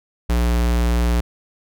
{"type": "tone", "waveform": "square", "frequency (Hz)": 59.2, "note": "A#1", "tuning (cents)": 27, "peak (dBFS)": -16, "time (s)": [0.29, 1.21], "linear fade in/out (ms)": 10, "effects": []}